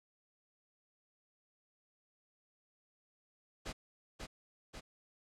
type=noise with echo; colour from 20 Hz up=pink; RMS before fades=-42 dBFS; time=3.65-3.73 s; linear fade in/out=20 ms; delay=540 ms; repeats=2; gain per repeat=-3 dB; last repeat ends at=4.81 s; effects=low-pass 7000 Hz 12 dB/octave